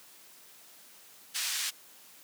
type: band-pass noise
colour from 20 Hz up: white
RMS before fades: -33 dBFS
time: 1.34-1.71 s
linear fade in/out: 20 ms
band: 1800 to 7700 Hz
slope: 12 dB/octave
effects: white hiss -55 dBFS RMS until 2.23 s + high-pass 150 Hz 12 dB/octave